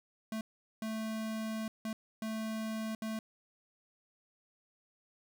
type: tone bursts at uneven times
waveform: square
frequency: 220 Hz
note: A3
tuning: in tune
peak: -36 dBFS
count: 5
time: 0.32-0.41 / 0.82-1.68 / 1.85-1.93 / 2.22-2.95 / 3.02-3.19 s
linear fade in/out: 2 ms
effects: none